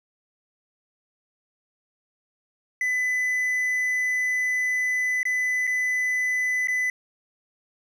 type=tone with dropouts; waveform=triangle; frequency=2003 Hz; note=B6; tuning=24 cents sharp; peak=-20 dBFS; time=2.81-6.9 s; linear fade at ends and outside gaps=2 ms; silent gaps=5.231-5.253 / 5.67-5.674 / 6.673-6.683 s; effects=none